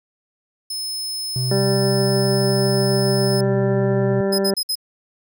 sawtooth tone, 5200 Hz, E8, 24 cents flat, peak -22 dBFS, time 0.7-3.41 s, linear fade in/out 5 ms
triangle tone with pitch glide, 128.5 to 125.64 Hz, C3 to B2, -31 to +30 cents, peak -18 dBFS, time 1.36-4.21 s, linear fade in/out 2 ms, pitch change -39 cents, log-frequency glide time 3.16-3.57 s
harmonic tone, 196 Hz, G3, in tune, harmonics 1 / 2 / 3 / 4 / 5 / 7 / 8 / 9, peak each -22 / -20 / -24 / -34 / -38 / -39 / -44 / -37 dBFS, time 1.51-4.54 s, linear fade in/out 2 ms
sawtooth tone bursts, 5090 Hz, D#8, 39 cents sharp, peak -17 dBFS, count 4, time 4.32-4.755 s, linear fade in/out 10 ms, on 66 ms, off 57 ms
effects none

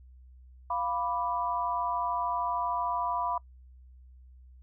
sine chord, B diminished, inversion second, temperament equal, 698.5 / 987.8 / 1174.7 Hz, F5 / B5 / D6, 0 / 0 / 0 cents, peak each -34 / -30 / -35 dBFS, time 0.7-3.38 s, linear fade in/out 5 ms, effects noise-tail reverb RT60 0.1 s tail -24 dB re dry + added 63 Hz sine -50 dBFS peak until 4.62 s

